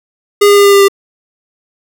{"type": "tone with pitch steps", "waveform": "square", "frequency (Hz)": [409, 406.4, 403.8, 401.3, 398.7, 396.2], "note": ["G#4", "G#4", "G#4", "G4", "G4", "G4"], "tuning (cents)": [-26, -38, -49, 41, 29, 18], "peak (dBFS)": -4, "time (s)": [0.41, 0.884], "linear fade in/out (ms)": 10, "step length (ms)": 79, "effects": []}